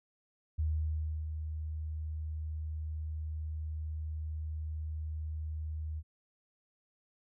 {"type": "tone with ADSR envelope", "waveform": "sine", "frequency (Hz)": 77.78, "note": "D#2", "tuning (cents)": 0, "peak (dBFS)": -28, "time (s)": [0.58, 6.03], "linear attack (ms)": 15, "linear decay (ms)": 660, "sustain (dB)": -7, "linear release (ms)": 49, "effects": []}